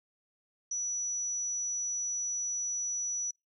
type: tone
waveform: sine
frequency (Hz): 5900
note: F#8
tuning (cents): -6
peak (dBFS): -31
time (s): 0.71-3.31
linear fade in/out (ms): 5
effects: noise-tail reverb RT60 0.2 s tail -25 dB re dry